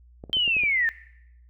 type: clicks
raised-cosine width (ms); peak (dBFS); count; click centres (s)
2; -25; 6; 0.239 / 0.297 / 0.369 / 0.478 / 0.567 / 0.636
type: linear sweep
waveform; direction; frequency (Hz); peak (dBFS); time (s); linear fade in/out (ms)
sine; down; 3137 to 1760; -20; 0.33-0.89; 0
effects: noise-tail reverb RT60 0.8 s tail -19 dB re dry + added 60 Hz sine -50 dBFS peak until 1.49 s